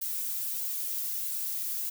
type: noise with flanger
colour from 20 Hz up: violet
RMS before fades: -33 dBFS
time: 0.01-1.9 s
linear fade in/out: 10 ms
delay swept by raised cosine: 1.6 to 2.8 ms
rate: 1.6 Hz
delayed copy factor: -0.5
effects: none